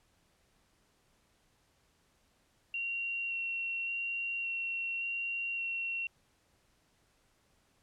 sine tone with vibrato, 2742 Hz, F7, 32 cents flat, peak -33 dBFS, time 2.74-6.07 s, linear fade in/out 2 ms, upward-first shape square, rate 0.88 Hz, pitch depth 8 cents each way, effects pink hiss -71 dBFS RMS until 7.82 s + low-pass 11000 Hz 12 dB/octave

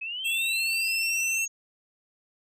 sine linear sweep, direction up, 2528 to 6630 Hz, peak -31 dBFS, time 0.01-1.48 s, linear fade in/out 10 ms
square tone, 2693 Hz, E7, 36 cents sharp, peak -26 dBFS, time 0.24-1.46 s, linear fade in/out 20 ms
effects resampled to 32000 Hz

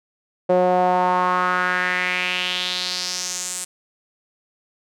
sawtooth tone with band-pass filter sweep, 181.2 Hz, F#3, 36 cents flat, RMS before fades -21 dBFS, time 0.49-3.65 s, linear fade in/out 10 ms, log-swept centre 540 to 8500 Hz, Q 3.5, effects none

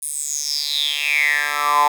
10% pulse tone with high-pass filter sweep, 146.5 Hz, D3, 4 cents flat, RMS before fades -20 dBFS, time 0.02-1.88 s, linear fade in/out 5 ms, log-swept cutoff 10000 to 910 Hz, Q 9, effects none

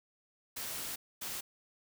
white noise bursts at uneven times, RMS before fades -40 dBFS, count 2, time 0.56-0.96 / 1.21-1.41 s, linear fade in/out 10 ms, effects none

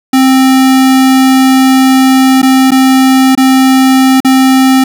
square tone with dropouts, 263 Hz, C4, 9 cents sharp, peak -4 dBFS, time 0.13-4.84 s, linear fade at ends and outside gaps 5 ms, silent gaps 2.418-2.428 / 2.708-2.717 / 3.352-3.375 / 4.204-4.247 s, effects none

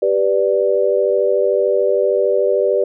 sine chord, G major, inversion none, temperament equal, 392 / 493.9 / 587.3 Hz, G4 / B4 / D5, 0 / 0 / 0 cents, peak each -17 dBFS, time 0.02-2.84 s, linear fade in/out 5 ms, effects none

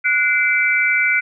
sine tone cluster, 1468 / 2069 / 2317 Hz, F#6 / C7 / D7, -14 / -20 / -24 cents, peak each -18 dBFS, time 0.04-1.21 s, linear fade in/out 20 ms, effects none

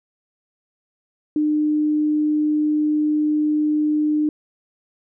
sine tone, 302.3 Hz, D#4, 50 cents flat, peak -16 dBFS, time 1.36-4.29 s, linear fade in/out 2 ms, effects none

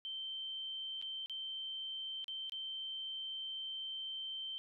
sine tone with dropouts, 3114 Hz, G7, 12 cents flat, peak -40 dBFS, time 0.05-4.58 s, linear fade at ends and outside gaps 0 ms, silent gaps 1.015-1.024 / 1.26-1.297 / 2.243-2.281 / 2.496-2.521 s, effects none

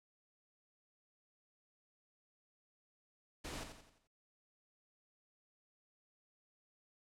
pink noise with echo, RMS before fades -45 dBFS, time 3.44-3.64 s, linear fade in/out 10 ms, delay 87 ms, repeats 5, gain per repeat -7 dB, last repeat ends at 4.075 s, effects low-pass 9000 Hz 12 dB/octave

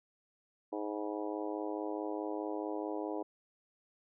harmonic tone with a mistuned harmonic, 104.7 Hz, G#2, 15 cents sharp, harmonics 3 / 4 / 5 / 6 / 7 / 8 / 9, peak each -39 / -41 / -43 / -45 / -46 / -47 / -48 dBFS, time 0.72-3.23 s, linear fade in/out 10 ms, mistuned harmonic 9, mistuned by +56 cents, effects none

